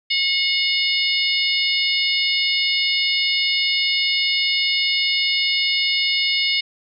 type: harmonic tone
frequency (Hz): 725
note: F#5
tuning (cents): -35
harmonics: 3 / 4 / 5 / 6 / 7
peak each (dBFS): -22 / -23 / -24 / -25 / -25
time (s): 0.1-6.61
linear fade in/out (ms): 10
effects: none